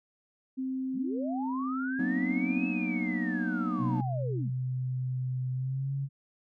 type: tone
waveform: sine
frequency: 261.6 Hz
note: C4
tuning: in tune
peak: -30 dBFS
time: 0.57-2.7 s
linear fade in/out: 20 ms
type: linear two-way sweep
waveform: sine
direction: up then down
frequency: 145.7 to 2615 to 145.7 Hz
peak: -35 dBFS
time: 0.93-4.52 s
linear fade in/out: 50 ms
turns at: 2.68 s
type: chord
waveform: triangle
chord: B major seventh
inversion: second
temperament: just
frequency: 185.21 / 231.5 / 246.9 / 308.7 Hz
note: F#3 / A#3 / B3 / D#4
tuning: +2 / -12 / 0 / -14 cents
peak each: -32 / -33 / -32 / -32 dBFS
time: 1.99-4.01 s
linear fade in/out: 5 ms
type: tone with pitch glide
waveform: sine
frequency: 127.9 to 137.87 Hz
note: C3 to C#3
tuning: -39 to -9 cents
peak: -29 dBFS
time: 3.78-6.09 s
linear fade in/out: 50 ms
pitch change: +130 cents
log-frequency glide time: 5.54-5.93 s
effects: none